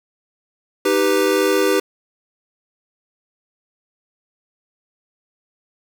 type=chord; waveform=square; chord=Eb augmented; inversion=none; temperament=equal; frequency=311.1 / 392 / 493.9 Hz; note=Eb4 / G4 / B4; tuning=0 / 0 / 0 cents; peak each=-22 / -18 / -20 dBFS; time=0.85-1.8 s; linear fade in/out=5 ms; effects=7-bit